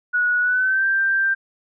sine tone with pitch glide, 1462 to 1576 Hz, F#6 to G6, -21 to +9 cents, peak -16 dBFS, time 0.13-1.35 s, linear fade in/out 20 ms, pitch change +130 cents, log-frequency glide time 0.41-0.86 s, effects none

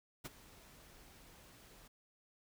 pink noise with ADSR envelope, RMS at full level -43 dBFS, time 0.24-1.88 s, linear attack 17 ms, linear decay 25 ms, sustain -17 dB, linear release 7 ms, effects none

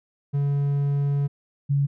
triangle / sine tone pair in turn, 141.8 / 140.74 Hz, C#3 / C#3, +40 / +27 cents, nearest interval unison, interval 13 cents, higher first, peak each -18 dBFS, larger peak neither, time 0.33-1.28 / 1.69-1.87 s, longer first, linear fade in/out 20 ms, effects none

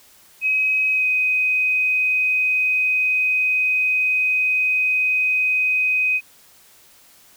sine tone with pitch glide, 2537 to 2511 Hz, D#7 to D#7, +33 to +15 cents, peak -16 dBFS, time 0.41-6.21 s, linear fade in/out 50 ms, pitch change -18 cents, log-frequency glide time 0.92-1.05 s, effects white hiss -51 dBFS RMS until 7.36 s

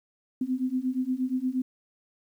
sine beating tone pair, 252 / 260.5 Hz, B3 / C4, +35 / -7 cents, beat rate 8.5 Hz, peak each -29 / -28 dBFS, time 0.41-1.62 s, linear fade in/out 5 ms, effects 10-bit

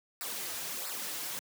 white noise with flanger, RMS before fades -38 dBFS, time 0.21-1.39 s, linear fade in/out 0 ms, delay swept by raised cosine 0.31 to 5.31 ms, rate 1.5 Hz, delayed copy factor -0.85, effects high-pass 150 Hz 12 dB/octave

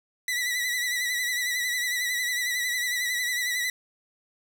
sawtooth tone with vibrato, 1966 Hz, B6, 8 cents flat, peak -22 dBFS, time 0.28-3.7 s, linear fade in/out 2 ms, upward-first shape triangle, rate 11 Hz, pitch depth 61 cents each way, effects 10-bit

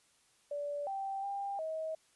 sine tone with pitch steps, 579 / 781 / 797 / 636 Hz, D5 / G5 / G5 / D#5, -25 / -7 / +28 / +38 cents, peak -35 dBFS, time 0.51-1.95 s, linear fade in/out 5 ms, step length 360 ms, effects white hiss -69 dBFS RMS until 2.15 s + resampled to 24000 Hz

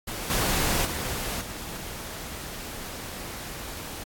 pink noise with level steps, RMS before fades -33 / -25 / -31 / -37 dBFS, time 0.07-4.04 s, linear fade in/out 10 ms, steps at 0.3 / 0.85 / 1.41 s, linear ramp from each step 2 ms, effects AAC 64 kbps

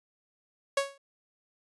sawtooth tone with exponential decay, 554.4 Hz, C#5, in tune, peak -18 dBFS, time 0.77-0.98 s, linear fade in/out 5 ms, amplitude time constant 45 ms, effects resampled to 24000 Hz

